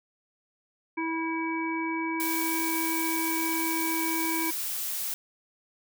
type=harmonic tone; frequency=326 Hz; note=E4; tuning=19 cents flat; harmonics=1 / 3 / 5 / 7; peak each=-30 / -33 / -42 / -34 dBFS; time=0.97-4.51 s; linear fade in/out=10 ms
type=noise; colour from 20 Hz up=blue; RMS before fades=-32 dBFS; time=2.2-5.14 s; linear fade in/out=0 ms
effects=none